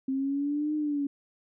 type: exponential two-way sweep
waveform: sine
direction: up then down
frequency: 264 to 305.6 to 279.4 Hz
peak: -26 dBFS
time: 0.08-1.07 s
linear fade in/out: 5 ms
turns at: 0.75 s
effects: none